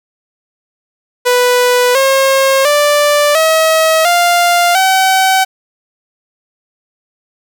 sawtooth tone with pitch steps, 493.7 / 538.4 / 587.1 / 640.2 / 698.2 / 761.4 Hz, B4 / C5 / D5 / D#5 / F5 / F#5, -1 / +49 / -1 / +49 / -1 / +49 cents, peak -4 dBFS, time 1.25-5.45 s, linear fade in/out 20 ms, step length 700 ms, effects none

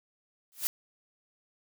blue noise with exponential growth, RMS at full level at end -25 dBFS, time 0.52-0.67 s, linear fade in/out 0 ms, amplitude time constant 31 ms, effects none

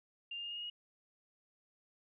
sine tone with pitch steps, 2794 / 2812 / 2830 / 2848 / 2866 / 2884 Hz, F7 / F7 / F7 / F7 / F7 / F#7, 0 / +11 / +22 / +33 / +44 / -45 cents, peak -40 dBFS, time 0.31-0.7 s, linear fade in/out 5 ms, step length 65 ms, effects none

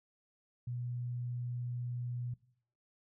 sine tone, 122.1 Hz, B2, 19 cents flat, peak -36 dBFS, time 0.67-2.34 s, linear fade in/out 5 ms, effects noise-tail reverb RT60 0.6 s tail -20 dB re dry

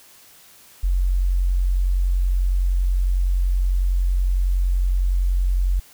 sine tone, 45.39 Hz, F#1, 32 cents flat, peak -16 dBFS, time 0.83-5.8 s, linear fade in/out 10 ms, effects white hiss -49 dBFS RMS until 5.93 s

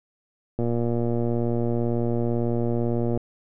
click train, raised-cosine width 2 ms, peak -13 dBFS, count 306, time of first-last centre 0.59-3.175 s, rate 118 Hz, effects none

